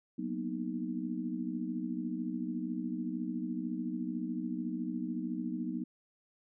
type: chord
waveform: sine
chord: B major seventh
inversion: second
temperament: equal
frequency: 185 / 233.1 / 246.9 / 311.1 Hz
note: F#3 / A#3 / B3 / D#4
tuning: 0 / 0 / 0 / 0 cents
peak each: -40 / -40 / -38 / -39 dBFS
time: 0.18-5.84 s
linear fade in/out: 10 ms
effects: none